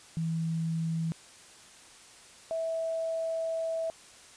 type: tone pair in turn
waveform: sine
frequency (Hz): 163.4 / 653.6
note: E3 / E5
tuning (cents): -15 / -15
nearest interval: 2 octaves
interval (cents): 2400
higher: second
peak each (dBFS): -28 / -29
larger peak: first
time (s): 0.17-1.12 / 2.51-3.9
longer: second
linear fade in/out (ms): 0
effects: white hiss -53 dBFS RMS until 4.36 s + resampled to 22050 Hz